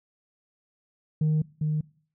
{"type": "tone pair in turn", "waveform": "sine", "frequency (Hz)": [154.6, 153.18], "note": ["D#3", "D#3"], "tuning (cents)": [-11, -27], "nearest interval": "unison", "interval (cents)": 16, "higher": "first", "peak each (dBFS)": [-18, -22], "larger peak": "first", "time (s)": [[1.21, 1.42], [1.61, 1.81]], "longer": "first", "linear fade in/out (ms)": 5, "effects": ["noise-tail reverb RT60 0.5 s tail -23 dB re dry", "tanh soft clip ceiling -19 dBFS"]}